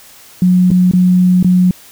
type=tone with dropouts; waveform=sine; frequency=181.6 Hz; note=F#3; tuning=32 cents flat; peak=-6 dBFS; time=0.42-1.71 s; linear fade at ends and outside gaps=2 ms; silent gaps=0.705-0.714 / 0.913-0.935 / 1.428-1.445 s; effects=white hiss -40 dBFS RMS until 1.91 s